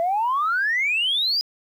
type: exponential sweep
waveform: sine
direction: up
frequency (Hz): 659.3 to 5000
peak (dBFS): -18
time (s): 0-1.41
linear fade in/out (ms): 0
effects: tanh soft clip ceiling -15 dBFS + 9-bit